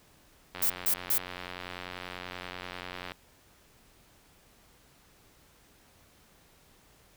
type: click train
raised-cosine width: 0.3 ms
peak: -22 dBFS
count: 233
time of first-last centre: 0.55-3.119 s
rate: 90.3 Hz
type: noise bursts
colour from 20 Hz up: violet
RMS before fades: -26 dBFS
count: 3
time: 0.62-1.18 s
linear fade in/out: 5 ms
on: 80 ms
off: 160 ms
effects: pink hiss -61 dBFS RMS until 7.16 s